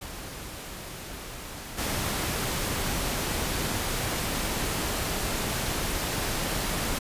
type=noise with level steps; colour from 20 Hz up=pink; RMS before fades=-39 / -29 dBFS; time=0.01-6.99 s; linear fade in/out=10 ms; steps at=1.77 s; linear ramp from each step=20 ms; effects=resampled to 32000 Hz